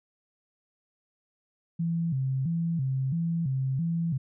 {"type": "tone with vibrato", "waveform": "sine", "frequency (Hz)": 149.1, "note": "D3", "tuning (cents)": 27, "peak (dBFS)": -25, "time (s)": [1.79, 4.18], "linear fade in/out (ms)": 10, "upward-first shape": "square", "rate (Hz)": 1.5, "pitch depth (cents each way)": 200, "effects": []}